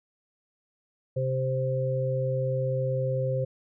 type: harmonic tone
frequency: 130.81 Hz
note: C3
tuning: in tune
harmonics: 1 / 3 / 4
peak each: -27 / -37 / -28 dBFS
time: 1.16-3.45 s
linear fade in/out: 10 ms
effects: none